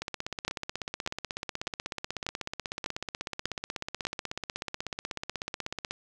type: two click trains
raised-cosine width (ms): 0.2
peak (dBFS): -13 / -16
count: 7 / 97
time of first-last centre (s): 0.48-4.051 / 0.02-5.91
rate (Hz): 1.68 / 16.3
effects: none